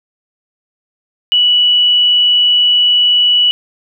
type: tone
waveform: sine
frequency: 2947 Hz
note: F#7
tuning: 8 cents flat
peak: -7 dBFS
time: 1.32-3.51 s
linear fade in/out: 0 ms
effects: none